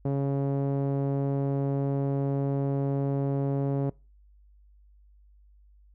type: tone with low-pass filter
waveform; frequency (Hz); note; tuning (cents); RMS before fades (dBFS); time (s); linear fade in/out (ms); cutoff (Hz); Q
sawtooth; 138.59; C#3; 0; -27; 0.05-3.9; 5; 550; 1.2
effects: noise-tail reverb RT60 0.3 s tail -24 dB re dry + added 50 Hz sine -54 dBFS peak until 5.94 s